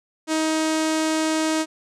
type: tone with low-pass filter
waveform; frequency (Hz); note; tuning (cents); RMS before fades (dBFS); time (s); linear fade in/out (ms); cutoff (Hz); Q
sawtooth; 315.6; D#4; +25; -22; 0.27-1.66; 50; 8000; 1.8
effects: none